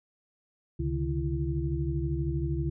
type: tone cluster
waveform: sine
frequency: 70.6 / 136.3 / 149 / 336.1 Hz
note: C#2 / C#3 / D3 / E4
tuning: +32 / -29 / +25 / +34 cents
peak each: -31 / -33 / -33 / -34 dBFS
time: 0.79-2.7 s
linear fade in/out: 10 ms
effects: none